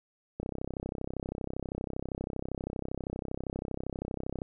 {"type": "click train", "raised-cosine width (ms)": 2, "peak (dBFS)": -21, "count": 132, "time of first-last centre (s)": [0.4, 4.418], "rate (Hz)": 32.6, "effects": []}